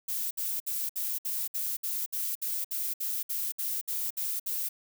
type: noise bursts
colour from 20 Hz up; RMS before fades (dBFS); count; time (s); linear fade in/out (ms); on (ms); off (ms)
violet; -32; 16; 0.08-4.69; 10; 230; 62
effects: none